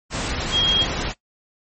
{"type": "tone in noise", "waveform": "sine", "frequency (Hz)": 3258, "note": "G#7", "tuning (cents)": -34, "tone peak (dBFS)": -16, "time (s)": [0.51, 0.86], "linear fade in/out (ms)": 50, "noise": "pink", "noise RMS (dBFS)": -25, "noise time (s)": [0.1, 1.14], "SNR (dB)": 6, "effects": ["noise-tail reverb RT60 0.1 s tail -17 dB re dry", "MP3 32 kbps"]}